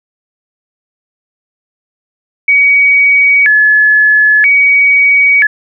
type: tone with vibrato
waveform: sine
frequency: 1966 Hz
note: B6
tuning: 8 cents flat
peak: -4 dBFS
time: 2.48-5.47 s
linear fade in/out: 5 ms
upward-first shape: square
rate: 0.51 Hz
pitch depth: 240 cents each way
effects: none